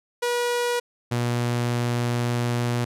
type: tone pair in turn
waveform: sawtooth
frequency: 483 / 120.43 Hz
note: B4 / B2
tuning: -39 / -43 cents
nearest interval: 2 octaves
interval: 2404 cents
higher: first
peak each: -18 dBFS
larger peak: neither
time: 0.22-0.8 / 1.11-2.85 s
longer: second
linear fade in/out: 10 ms
effects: low-pass 12000 Hz 12 dB/octave